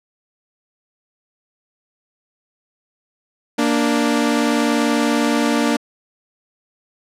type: tone pair together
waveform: sawtooth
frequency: 233.1 / 293.7 Hz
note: A#3 / D4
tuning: 0 / 0 cents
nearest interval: major third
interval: 400 cents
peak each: -14 dBFS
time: 3.58-5.77 s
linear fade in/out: 10 ms
effects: low-pass 10000 Hz 12 dB/octave